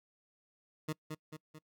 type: tone with echo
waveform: 20% pulse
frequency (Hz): 155.3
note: D#3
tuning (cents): -3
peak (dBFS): -29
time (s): 0.88-0.93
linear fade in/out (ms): 10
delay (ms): 220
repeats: 3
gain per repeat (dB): -5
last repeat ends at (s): 1.59
effects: noise-tail reverb RT60 0.1 s tail -25 dB re dry